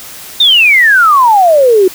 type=exponential sweep; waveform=sine; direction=down; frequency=3729 to 360.5 Hz; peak=-3 dBFS; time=0.4-1.88 s; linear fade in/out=5 ms; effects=white hiss -29 dBFS RMS until 1.94 s